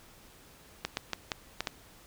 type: clicks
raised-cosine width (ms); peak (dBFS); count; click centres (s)
0.2; -13; 6; 0.85 / 0.971 / 1.133 / 1.318 / 1.606 / 1.672
effects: pink hiss -56 dBFS RMS until 2.06 s